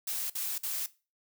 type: noise bursts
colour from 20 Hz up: blue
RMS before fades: -34 dBFS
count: 3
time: 0.07-0.862 s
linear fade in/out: 5 ms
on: 230 ms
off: 51 ms
effects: noise-tail reverb RT60 0.3 s tail -18 dB re dry